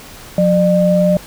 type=tone pair together; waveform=sine; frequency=179.42 / 602 Hz; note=F3 / D5; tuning=+47 / +43 cents; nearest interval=octave + major sixth; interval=2096 cents; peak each=-12 dBFS; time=0.38-1.17 s; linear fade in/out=2 ms; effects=pink hiss -36 dBFS RMS until 1.26 s